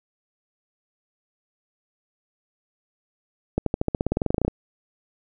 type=accelerating click train; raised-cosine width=2 ms; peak=-8 dBFS; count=18; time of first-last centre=3.58-4.48 s; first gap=83 ms; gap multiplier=0.94; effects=none